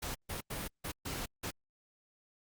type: noise bursts at uneven times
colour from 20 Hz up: pink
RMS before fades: -39 dBFS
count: 6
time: 0.02-0.15 / 0.29-0.41 / 0.5-0.68 / 0.84-0.92 / 1.05-1.26 / 1.43-1.51 s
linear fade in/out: 10 ms
effects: Opus 48 kbps